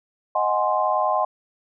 sine chord, Ab dominant seventh, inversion second, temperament equal, 622.3 / 740 / 830.6 / 1046.5 Hz, Eb5 / Gb5 / Ab5 / C6, 0 / 0 / 0 / 0 cents, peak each -24 / -24 / -25 / -23 dBFS, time 0.35-1.25 s, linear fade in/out 5 ms, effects none

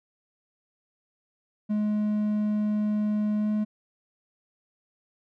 triangle tone with pitch glide, 210.7 to 212.2 Hz, G#3 to G#3, +25 to +38 cents, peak -21 dBFS, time 1.69-3.65 s, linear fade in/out 20 ms, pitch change +13 cents, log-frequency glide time 3.37-3.5 s, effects none

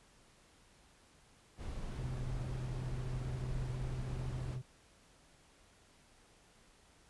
brown noise, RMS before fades -42 dBFS, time 1.57-4.59 s, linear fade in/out 50 ms
triangle tone with tremolo, 127 Hz, B2, 49 cents sharp, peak -36 dBFS, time 1.98-4.62 s, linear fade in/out 10 ms, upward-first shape square, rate 14 Hz, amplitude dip 30%
effects pink hiss -65 dBFS RMS until 7.09 s + resampled to 24000 Hz

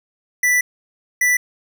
square tone bursts at uneven times, 1975.5 Hz, B6, in tune, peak -14 dBFS, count 2, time 0.43-0.61 / 1.21-1.37 s, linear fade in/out 5 ms, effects none

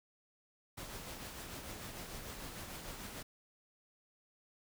pink noise with tremolo, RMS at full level -45 dBFS, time 0.77-3.23 s, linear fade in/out 10 ms, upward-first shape triangle, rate 6.7 Hz, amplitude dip 40%, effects none

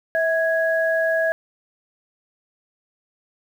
sine tone pair together, 650.4 / 1661.2 Hz, E5 / G#6, -23 / 0 cents, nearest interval octave + major third, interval 1623 cents, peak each -19 / -22 dBFS, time 0.15-1.32 s, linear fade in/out 0 ms, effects 8-bit

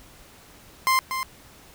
30% pulse tone with echo, 1046.5 Hz, C6, in tune, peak -15 dBFS, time 0.87-0.99 s, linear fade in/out 0 ms, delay 240 ms, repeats 1, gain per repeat -8 dB, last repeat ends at 1.23 s, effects pink hiss -50 dBFS RMS until 1.74 s

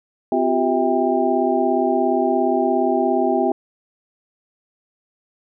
sine tone cluster, 256.2 / 353.6 / 390.8 / 653 / 797 Hz, C4 / F4 / G4 / E5 / G5, -36 / +22 / -5 / -17 / +28 cents, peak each -22 dBFS, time 0.32-3.52 s, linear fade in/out 2 ms, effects none

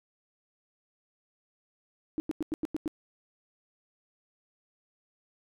sine tone bursts, 311.1 Hz, D#4, in tune, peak -27 dBFS, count 7, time 2.18-2.878 s, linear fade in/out 0 ms, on 20 ms, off 93 ms, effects none

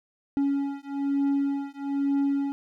triangle beating tone pair, 278.8 / 279.9 Hz, C#4 / C#4, +10 / +17 cents, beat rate 1.1 Hz, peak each -25 dBFS, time 0.37-2.52 s, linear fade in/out 0 ms, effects none

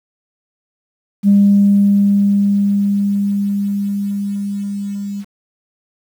sine tone with level ramp, 201.1 Hz, G3, 44 cents sharp, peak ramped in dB -5 to -21 dBFS, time 1.23-5.25 s, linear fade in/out 50 ms, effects tanh soft clip ceiling -2 dBFS + 7-bit

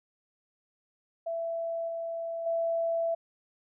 sine tone with level steps, 666 Hz, E5, 18 cents sharp, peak -30 / -32 / -26 dBFS, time 1.26-3.15 s, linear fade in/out 10 ms, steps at 1.88 / 2.46 s, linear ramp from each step 5 ms, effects none

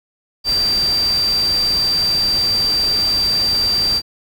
sine tone in noise, 4692 Hz, D8, 2 cents flat, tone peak -14 dBFS, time 0.44-4.02 s, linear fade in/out 50 ms, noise pink, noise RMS -28 dBFS, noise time 0.44-4.02 s, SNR +11 dB, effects none

